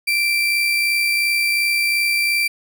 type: tone with amplitude modulation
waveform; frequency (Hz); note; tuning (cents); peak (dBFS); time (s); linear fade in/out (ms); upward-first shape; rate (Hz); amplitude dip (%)
35% pulse; 2349; D7; 0; -13; 0.07-2.48; 10; sine; 62.8; 25
effects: none